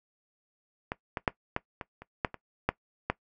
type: clicks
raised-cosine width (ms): 0.5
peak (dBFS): -16 / -16 / -8 / -13 / -21 / -29 / -10 / -24 / -9 / -11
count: 10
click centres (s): 0.919 / 1.172 / 1.278 / 1.564 / 1.812 / 2.02 / 2.248 / 2.343 / 2.69 / 3.1
effects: noise-tail reverb RT60 0.1 s tail -19 dB re dry